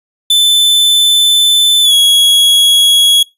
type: tone with pitch glide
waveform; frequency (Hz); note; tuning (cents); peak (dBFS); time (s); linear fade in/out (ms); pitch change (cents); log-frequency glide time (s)
45% pulse; 3520 to 3332; A7 to G#7; 0 to +5; -5; 0.3-3.23; 5; -95; 1.83-1.93
effects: noise-tail reverb RT60 0.2 s tail -22 dB re dry + resampled to 32000 Hz